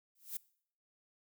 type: noise with exponential growth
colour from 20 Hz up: violet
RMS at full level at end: -36 dBFS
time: 0.15-0.37 s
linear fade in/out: 5 ms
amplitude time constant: 47 ms
effects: noise-tail reverb RT60 0.6 s tail -22 dB re dry